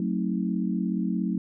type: chord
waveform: sine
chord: F# diminished seventh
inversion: none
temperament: just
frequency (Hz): 185 / 222 / 266.4 / 319.7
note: F#3 / A3 / C4 / Eb4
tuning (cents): 0 / +16 / +31 / +47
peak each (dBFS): -27 / -29 / -33 / -33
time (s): 0-1.38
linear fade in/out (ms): 2
effects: none